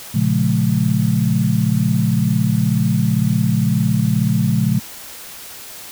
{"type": "chord", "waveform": "sine", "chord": "Bb minor seventh", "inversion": "none", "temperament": "equal with one note detuned", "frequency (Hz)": [116.54, 138.59, 174.61, 211.9], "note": ["Bb2", "Db3", "F3", "Ab3"], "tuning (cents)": [0, 0, 0, 35], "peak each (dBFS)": -19, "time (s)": [0.14, 4.8], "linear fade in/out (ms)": 10, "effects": ["white hiss -35 dBFS RMS until 5.91 s"]}